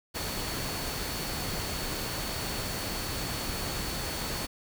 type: tone in noise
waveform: sine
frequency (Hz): 4435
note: C#8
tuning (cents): 0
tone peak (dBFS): -41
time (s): 0.14-4.47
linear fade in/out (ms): 20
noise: pink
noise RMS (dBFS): -34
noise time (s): 0.14-4.47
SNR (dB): -10
effects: none